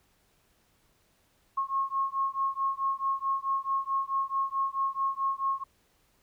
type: beating tone pair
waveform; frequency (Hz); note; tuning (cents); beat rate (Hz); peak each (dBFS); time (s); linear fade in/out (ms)
sine; 1083 / 1087.6; C#6 / C#6; -41 / -33; 4.6; -30; 1.57-5.64; 10
effects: pink hiss -68 dBFS RMS until 6.22 s